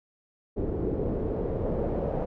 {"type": "noise with low-pass filter sweep", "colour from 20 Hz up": "pink", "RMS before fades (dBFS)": -29, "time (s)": [0.56, 2.26], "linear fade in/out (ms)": 20, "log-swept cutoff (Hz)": [380, 580], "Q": 2.4, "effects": []}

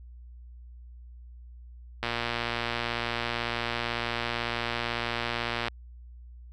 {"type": "click train", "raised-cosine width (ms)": 0.3, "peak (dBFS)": -13, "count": 432, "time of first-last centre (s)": [2.03, 5.683], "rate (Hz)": 118, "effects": ["added 60 Hz sine -44 dBFS peak until 6.52 s"]}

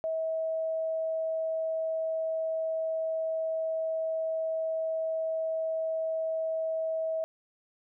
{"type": "tone", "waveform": "sine", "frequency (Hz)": 644, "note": "E5", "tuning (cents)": -41, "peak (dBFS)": -28, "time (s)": [0.04, 7.24], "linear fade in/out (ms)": 0, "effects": []}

